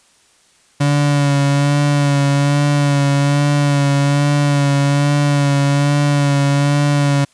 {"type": "tone with vibrato", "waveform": "35% pulse", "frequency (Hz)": 142.8, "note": "D3", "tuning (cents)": -48, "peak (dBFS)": -10, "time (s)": [0.8, 7.25], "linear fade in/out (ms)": 10, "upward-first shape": "sine", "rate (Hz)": 1.2, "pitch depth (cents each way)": 28, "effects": ["white hiss -53 dBFS RMS until 7.33 s", "resampled to 22050 Hz"]}